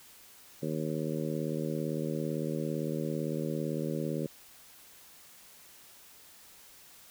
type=harmonic tone; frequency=77.78 Hz; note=D#2; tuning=in tune; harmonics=2 / 3 / 4 / 5 / 6 / 7; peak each=-35 / -37 / -38 / -39 / -40 / -40 dBFS; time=0.62-4.27 s; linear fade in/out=10 ms; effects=white hiss -55 dBFS RMS until 7.1 s